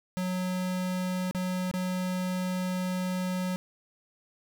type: tone with dropouts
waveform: square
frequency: 183.4 Hz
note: F#3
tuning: 15 cents flat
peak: -29 dBFS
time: 0.17-3.56 s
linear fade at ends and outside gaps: 0 ms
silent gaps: 1.311-1.348 / 1.713-1.739 s
effects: none